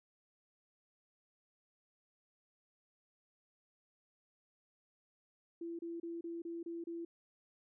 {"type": "tone bursts", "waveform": "sine", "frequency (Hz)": 336.9, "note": "E4", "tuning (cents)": 38, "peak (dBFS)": -40, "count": 7, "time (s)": [5.61, 7.05], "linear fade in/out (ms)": 5, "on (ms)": 180, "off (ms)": 30, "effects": []}